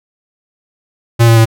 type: tone with pitch steps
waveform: square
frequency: 116.54 / 114.6 / 112.7 Hz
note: A#2 / A#2 / A2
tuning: 0 / -29 / +42 cents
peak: -5 dBFS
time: 1.19-1.457 s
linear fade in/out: 20 ms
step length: 89 ms
effects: none